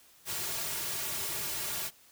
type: noise with comb filter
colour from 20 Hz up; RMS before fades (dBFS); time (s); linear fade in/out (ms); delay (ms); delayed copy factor
white; -35; 0.25-1.91; 50; 3.9; -1
effects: white hiss -60 dBFS RMS until 2.11 s